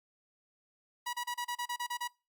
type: tone bursts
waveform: sawtooth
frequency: 968 Hz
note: B5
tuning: 35 cents flat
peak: -30 dBFS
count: 10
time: 1.06-2.078 s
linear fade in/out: 10 ms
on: 73 ms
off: 32 ms
effects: noise-tail reverb RT60 0.3 s tail -25 dB re dry + Opus 48 kbps